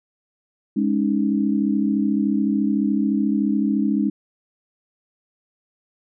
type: chord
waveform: sine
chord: Ab suspended fourth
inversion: none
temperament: equal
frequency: 207.7 / 277.2 / 311.1 Hz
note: Ab3 / Db4 / Eb4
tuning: 0 / 0 / 0 cents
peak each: -20 / -22 / -24 dBFS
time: 0.76-4.1 s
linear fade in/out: 10 ms
effects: none